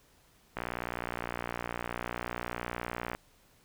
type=click train; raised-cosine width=0.5 ms; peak=-19 dBFS; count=155; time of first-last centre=0.57-3.15 s; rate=59.7 Hz; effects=pink hiss -64 dBFS RMS until 3.64 s